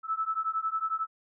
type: beating tone pair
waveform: sine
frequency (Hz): 1305 / 1316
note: E6 / E6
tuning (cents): -18 / -3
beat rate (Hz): 11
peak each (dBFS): -31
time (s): 0.03-1.07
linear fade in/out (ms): 50
effects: none